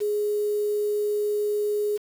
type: tone with quantisation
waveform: sine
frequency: 416.8 Hz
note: G#4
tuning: 6 cents sharp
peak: -22 dBFS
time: 0-1.98 s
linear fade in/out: 20 ms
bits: 7
effects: none